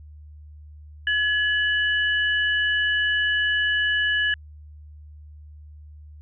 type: tone pair together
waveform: sine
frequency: 1697.5 / 2960 Hz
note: G#6 / F#7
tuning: +37 / 0 cents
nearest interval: minor seventh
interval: 963 cents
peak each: -20 / -26 dBFS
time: 1.07-4.34 s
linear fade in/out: 2 ms
effects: added 75 Hz sine -41 dBFS peak until 6.21 s